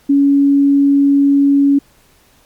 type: tone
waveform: sine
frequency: 280.5 Hz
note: C#4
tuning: 21 cents sharp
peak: -7 dBFS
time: 0.09-1.79 s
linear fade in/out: 10 ms
effects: pink hiss -51 dBFS RMS until 2.45 s + MP3 96 kbps